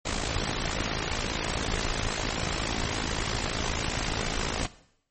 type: noise with amplitude modulation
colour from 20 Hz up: pink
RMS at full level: -26 dBFS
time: 0.05-4.67 s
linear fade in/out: 10 ms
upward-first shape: sine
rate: 54.6 Hz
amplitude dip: 75%
effects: noise-tail reverb RT60 0.7 s tail -17 dB re dry + MP3 32 kbps